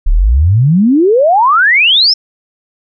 sine exponential sweep, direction up, 31.8 to 5490 Hz, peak -5 dBFS, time 0.06-2.14 s, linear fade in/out 10 ms, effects none

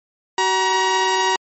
sawtooth tone pair together, 377 / 950 Hz, F#4 / A#5, +32 / +33 cents, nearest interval octave + major third, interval 1601 cents, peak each -18 / -13 dBFS, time 0.38-1.36 s, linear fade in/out 2 ms, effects MP3 32 kbps

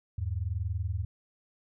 sine tone pair together, 80.9 / 101.55 Hz, E2 / G#2, -32 / -38 cents, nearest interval major third, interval 394 cents, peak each -32 / -32 dBFS, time 0.18-1.05 s, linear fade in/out 5 ms, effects none

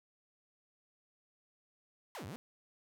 sawtooth exponential two-way sweep, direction down then up, 1109 to 83.3 to 270.7 Hz, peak -39 dBFS, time 2.15-2.36 s, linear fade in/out 0 ms, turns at 2.26 s, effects none

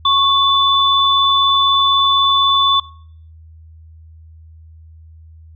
sine tone pair together, 1100 / 3492 Hz, C#6 / A7, -14 / -14 cents, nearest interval octave + minor sixth, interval 2000 cents, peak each -13 dBFS, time 0.05-2.8 s, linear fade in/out 5 ms, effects noise-tail reverb RT60 0.6 s tail -22 dB re dry + added 80 Hz sine -38 dBFS peak until 5.55 s

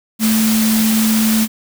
sine tone in noise, 220 Hz, A3, in tune, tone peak -12 dBFS, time 0.19-1.48 s, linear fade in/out 50 ms, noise white, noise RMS -20 dBFS, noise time 0.19-1.48 s, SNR +5 dB, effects none

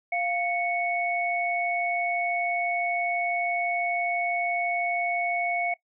sine tone pair together, 698.3 / 2217 Hz, F5 / C#7, 0 / 0 cents, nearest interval octave + minor sixth, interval 2000 cents, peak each -27 dBFS, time 0.12-5.74 s, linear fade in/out 5 ms, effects noise-tail reverb RT60 0.1 s tail -20 dB re dry

